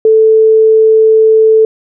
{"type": "tone", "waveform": "sine", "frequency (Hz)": 440, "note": "A4", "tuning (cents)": 0, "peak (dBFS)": -3, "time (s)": [0.05, 1.65], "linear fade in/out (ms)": 2, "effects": []}